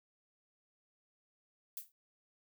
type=noise with exponential decay; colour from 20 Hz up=violet; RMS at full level=-39 dBFS; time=1.77-1.92 s; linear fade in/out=1 ms; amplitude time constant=31 ms; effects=none